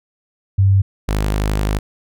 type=tone pair in turn; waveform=sine / sawtooth; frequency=97.4 / 51.6 Hz; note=G2 / G#1; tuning=-11 / -10 cents; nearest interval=major seventh; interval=1099 cents; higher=first; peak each=-9 / -12 dBFS; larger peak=first; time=0.58-0.82 / 1.08-1.79 s; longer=second; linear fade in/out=10 ms; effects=none